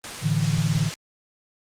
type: noise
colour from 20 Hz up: white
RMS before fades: -31 dBFS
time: 0.04-0.94 s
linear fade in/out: 0 ms
type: chord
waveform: sine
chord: A suspended fourth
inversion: none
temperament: equal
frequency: 110 / 146.83 / 164.81 Hz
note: A2 / D3 / E3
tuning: 0 / 0 / 0 cents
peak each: -26 / -23 / -24 dBFS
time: 0.21-0.91 s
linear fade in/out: 50 ms
effects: low-pass 7000 Hz 12 dB/octave + Opus 32 kbps